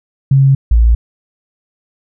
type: tone pair in turn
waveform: sine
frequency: 136.1 / 57.22 Hz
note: C#3 / A#1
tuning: -31 / -31 cents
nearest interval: octave + minor third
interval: 1500 cents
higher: first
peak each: -5 dBFS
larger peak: neither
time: 0.31-0.55 / 0.71-0.95 s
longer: neither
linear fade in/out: 5 ms
effects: none